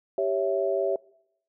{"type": "chord", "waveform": "sine", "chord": "C# diminished", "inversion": "second", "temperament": "equal", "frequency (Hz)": [392, 554.4, 659.3], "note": ["G4", "C#5", "E5"], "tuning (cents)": [0, 0, 0], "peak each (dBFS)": -27, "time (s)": [0.18, 0.96], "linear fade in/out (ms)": 2, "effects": ["noise-tail reverb RT60 0.8 s tail -24 dB re dry"]}